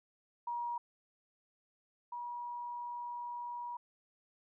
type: tone pair in turn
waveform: sine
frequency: 953 / 961.8 Hz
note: A#5 / B5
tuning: +38 / -46 cents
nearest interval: unison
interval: 16 cents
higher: second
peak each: -35 / -39 dBFS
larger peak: first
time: 0.47-0.78 / 2.12-3.77 s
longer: second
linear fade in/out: 5 ms
effects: none